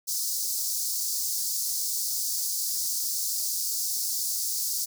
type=high-pass noise; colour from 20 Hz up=pink; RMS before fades=-29 dBFS; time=0.07-4.86 s; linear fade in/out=20 ms; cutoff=4700 Hz; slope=48 dB/octave; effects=none